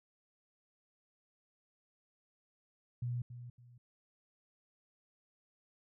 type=tone with echo; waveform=sine; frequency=121.6 Hz; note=B2; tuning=26 cents flat; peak=-34 dBFS; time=3.02-3.22 s; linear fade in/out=5 ms; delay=280 ms; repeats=2; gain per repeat=-11 dB; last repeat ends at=3.78 s; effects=none